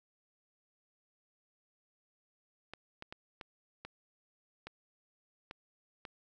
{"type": "clicks", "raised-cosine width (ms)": 0.3, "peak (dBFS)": -28, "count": 8, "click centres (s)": [2.736, 3.024, 3.125, 3.412, 3.85, 4.67, 5.511, 6.052], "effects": []}